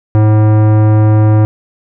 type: tone with tanh clipping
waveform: sine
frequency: 107.4 Hz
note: A2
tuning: 41 cents flat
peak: -7 dBFS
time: 0.15-1.45 s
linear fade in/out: 0 ms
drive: 18 dB
effects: none